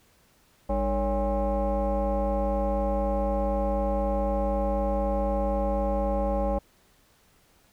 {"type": "tone with frequency modulation", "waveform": "sine", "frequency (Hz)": 305, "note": "D#4", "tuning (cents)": -34, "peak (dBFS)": -22, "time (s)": [0.69, 6.59], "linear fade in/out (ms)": 10, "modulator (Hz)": 253, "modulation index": 2, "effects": ["tanh soft clip ceiling -18 dBFS", "pink hiss -62 dBFS RMS until 7.72 s"]}